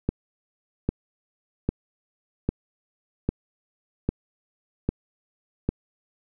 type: click train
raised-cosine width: 3 ms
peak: -9 dBFS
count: 8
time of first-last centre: 0.09-5.69 s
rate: 1.25 Hz
effects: none